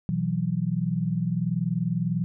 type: chord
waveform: sine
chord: B suspended fourth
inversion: none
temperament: equal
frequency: 123.47 / 164.81 / 185 Hz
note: B2 / E3 / F#3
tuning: 0 / 0 / 0 cents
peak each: -30 / -26 / -28 dBFS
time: 0.09-2.24 s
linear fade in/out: 0 ms
effects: none